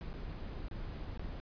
brown noise with dropouts, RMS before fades -42 dBFS, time 0.01-1.4 s, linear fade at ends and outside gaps 0 ms, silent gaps 0.13-0.139 / 0.684-0.712 / 1.175-1.195 s, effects resampled to 11025 Hz

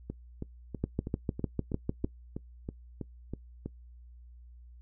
two click trains, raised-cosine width 3 ms, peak -16 / -23 dBFS, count 9 / 12, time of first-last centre 0.84-2.045 / 0.1-3.66 s, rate 6.64 / 3.09 Hz, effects noise-tail reverb RT60 0.1 s tail -21 dB re dry + added 60 Hz sine -49 dBFS peak until 4.81 s

